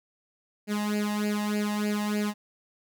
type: tone with flanger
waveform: sawtooth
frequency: 208.8 Hz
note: G#3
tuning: 10 cents sharp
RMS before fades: -28 dBFS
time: 0.67-2.34 s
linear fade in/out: 50 ms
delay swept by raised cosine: 0.42 to 1.1 ms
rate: 3.3 Hz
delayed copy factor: +0.85
effects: none